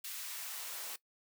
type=noise with high-pass filter sweep; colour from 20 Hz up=white; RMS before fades=-43 dBFS; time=0.04-0.96 s; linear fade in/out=5 ms; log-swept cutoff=1900 to 390 Hz; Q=0.79; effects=noise-tail reverb RT60 0.1 s tail -19 dB re dry